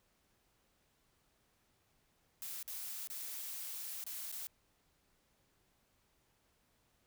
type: noise with dropouts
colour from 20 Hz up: blue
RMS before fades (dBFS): -44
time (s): 2.42-4.47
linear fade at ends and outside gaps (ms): 0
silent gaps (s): 2.628-2.678 / 3.073-3.101 / 4.04-4.065 / 4.316-4.325
effects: pink hiss -75 dBFS RMS until 7.06 s